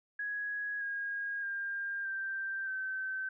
sine tone with pitch steps, 1666 / 1633.6 / 1601.8 / 1570.7 / 1540.1 Hz, G#6 / G#6 / G6 / G6 / G6, +5 / -29 / +37 / +3 / -31 cents, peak -34 dBFS, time 0.19-3.29 s, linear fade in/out 5 ms, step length 620 ms, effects none

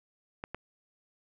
clicks, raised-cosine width 0.5 ms, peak -22 dBFS, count 2, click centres 0.439 / 0.546 s, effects none

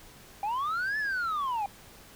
sine linear two-way sweep, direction up then down, 784 to 1760 to 784 Hz, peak -25 dBFS, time 0.43-1.66 s, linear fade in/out 2 ms, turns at 0.98 s, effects tanh soft clip ceiling -27 dBFS + pink hiss -52 dBFS RMS until 2.15 s

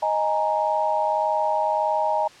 sine chord, D# suspended fourth, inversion none, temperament equal, 622.3 / 830.6 / 932.3 Hz, D#5 / G#5 / A#5, 0 / 0 / 0 cents, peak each -24 dBFS, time 0.02-2.28 s, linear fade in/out 10 ms, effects white hiss -47 dBFS RMS until 2.4 s + low-pass 5000 Hz 12 dB/octave

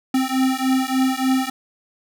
square beating tone pair, 260 / 263.4 Hz, C4 / C4, -11 / +12 cents, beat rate 3.4 Hz, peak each -21 dBFS, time 0.14-1.5 s, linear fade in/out 5 ms, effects none

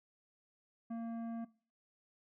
sine tone with tanh clipping, 229.9 Hz, A#3, 24 cents flat, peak -40 dBFS, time 0.9-1.45 s, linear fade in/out 10 ms, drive 11 dB, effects noise-tail reverb RT60 0.4 s tail -20 dB re dry

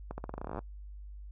accelerating click train, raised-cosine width 1 ms, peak -24 dBFS, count 17, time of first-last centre 0.11-0.59 s, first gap 70 ms, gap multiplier 0.87, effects noise-tail reverb RT60 0.1 s tail -22 dB re dry + added 50 Hz sine -43 dBFS peak until 1.31 s

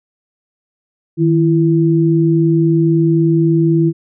sine tone pair together, 157.53 / 333.8 Hz, D#3 / E4, +22 / +22 cents, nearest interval octave + minor second, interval 1300 cents, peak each -12 dBFS, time 1.17-3.93 s, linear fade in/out 50 ms, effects none

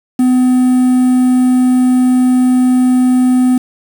triangle tone with quantisation, 252.7 Hz, B3, 40 cents sharp, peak -5 dBFS, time 0.19-3.58 s, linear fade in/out 5 ms, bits 5, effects none

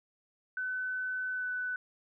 sine tone with pitch glide, 1510 to 1496.1 Hz, F#6 to F#6, +35 to +19 cents, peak -32 dBFS, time 0.57-1.76 s, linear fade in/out 2 ms, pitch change -16 cents, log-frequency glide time 1.31-1.5 s, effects none

